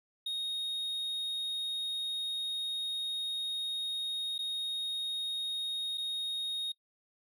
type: tone with dropouts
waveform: triangle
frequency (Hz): 3729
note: A#7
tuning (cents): 0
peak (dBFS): -31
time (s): 0.26-6.72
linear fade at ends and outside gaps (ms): 5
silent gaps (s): 4.381-4.389 / 5.975-5.979
effects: noise-tail reverb RT60 0.1 s tail -25 dB re dry